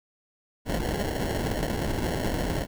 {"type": "noise with sample-and-hold", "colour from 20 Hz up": "pink", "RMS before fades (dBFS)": -28, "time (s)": [0.65, 2.67], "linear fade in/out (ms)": 50, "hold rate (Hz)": 1225, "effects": []}